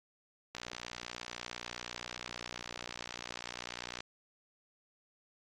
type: click train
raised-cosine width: 0.2 ms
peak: -23 dBFS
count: 209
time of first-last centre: 0.55-4.005 s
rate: 60.2 Hz
effects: AAC 32 kbps